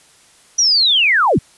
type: linear sweep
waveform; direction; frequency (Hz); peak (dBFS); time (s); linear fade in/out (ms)
sine; down; 5920 to 65.41; -10; 0.58-1.39; 10
effects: white hiss -49 dBFS RMS until 1.57 s + resampled to 24000 Hz